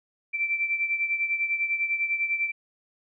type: beating tone pair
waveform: sine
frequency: 2338 / 2348 Hz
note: D7 / D7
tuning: -8 / -1 cents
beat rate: 10 Hz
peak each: -25 / -31 dBFS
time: 0.33-2.52 s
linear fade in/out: 20 ms
effects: none